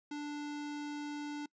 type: tone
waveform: square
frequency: 293.7 Hz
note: D4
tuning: in tune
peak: -39 dBFS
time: 0.11-1.46 s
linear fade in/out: 5 ms
effects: noise-tail reverb RT60 0.1 s tail -23 dB re dry + resampled to 16000 Hz

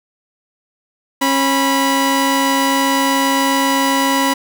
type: tone pair together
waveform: sawtooth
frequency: 272.3 / 981.6 Hz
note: C#4 / B5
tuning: -31 / -11 cents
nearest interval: octave + minor seventh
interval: 2220 cents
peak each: -12 dBFS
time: 1.21-4.34 s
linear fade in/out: 10 ms
effects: none

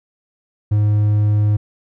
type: tone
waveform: triangle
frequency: 104.8 Hz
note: G#2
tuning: 16 cents sharp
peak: -10 dBFS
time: 0.71-1.57 s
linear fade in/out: 10 ms
effects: none

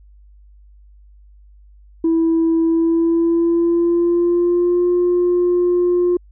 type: tone with pitch glide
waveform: sine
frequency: 328.4 to 354 Hz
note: E4 to F4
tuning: -6 to +23 cents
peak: -11 dBFS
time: 2.04-6.17 s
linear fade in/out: 5 ms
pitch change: +129 cents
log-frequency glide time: 2.63-4.88 s
effects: tanh soft clip ceiling -10 dBFS + added 50 Hz sine -43 dBFS peak until 6.31 s

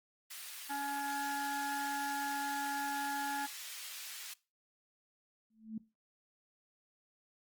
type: high-pass noise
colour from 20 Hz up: pink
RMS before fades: -46 dBFS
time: 0.3-4.34 s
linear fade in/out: 10 ms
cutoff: 2300 Hz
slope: 12 dB/octave
type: harmonic tone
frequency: 281.7 Hz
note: C#4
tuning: 28 cents sharp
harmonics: 1 / 3 / 5 / 6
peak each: -44 / -37 / -45 / -43 dBFS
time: 0.69-3.47 s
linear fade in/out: 20 ms
type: tone with exponential growth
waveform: sine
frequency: 220 Hz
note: A3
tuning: in tune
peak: -35 dBFS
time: 5.5-5.78 s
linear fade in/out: 5 ms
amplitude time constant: 60 ms
effects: noise-tail reverb RT60 0.3 s tail -21 dB re dry + Opus 24 kbps

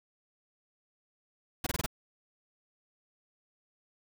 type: noise bursts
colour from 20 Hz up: pink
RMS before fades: -32 dBFS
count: 5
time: 1.64-1.862 s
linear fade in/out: 5 ms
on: 26 ms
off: 23 ms
effects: none

